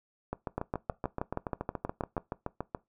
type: two click trains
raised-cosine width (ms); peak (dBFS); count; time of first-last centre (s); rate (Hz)
1; -17 / -19; 11 / 18; 0.58-2.167 / 0.33-2.748; 6.3 / 7.03
effects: noise-tail reverb RT60 0.2 s tail -20 dB re dry